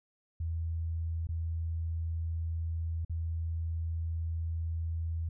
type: tone with dropouts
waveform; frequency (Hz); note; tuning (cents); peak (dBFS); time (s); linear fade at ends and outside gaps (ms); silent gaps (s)
sine; 82.2; E2; -4; -31; 0.4-5.29; 5; 1.271-1.289 / 3.049-3.096
effects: none